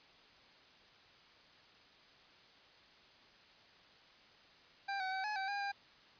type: tone with pitch steps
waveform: 25% pulse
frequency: 792 / 755 / 764 / 845 / 772 / 808 / 801 Hz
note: G5 / F#5 / G5 / G#5 / G5 / G#5 / G5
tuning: +18 / +35 / -45 / +30 / -27 / -48 / +37 cents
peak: -33 dBFS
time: 4.88-5.72 s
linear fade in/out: 10 ms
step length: 120 ms
effects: white hiss -62 dBFS RMS until 6.19 s + resampled to 11025 Hz